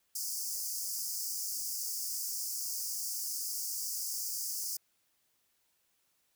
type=high-pass noise; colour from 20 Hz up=pink; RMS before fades=-37 dBFS; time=0.15-4.77 s; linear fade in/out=5 ms; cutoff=4800 Hz; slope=96 dB/octave; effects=white hiss -75 dBFS RMS until 6.35 s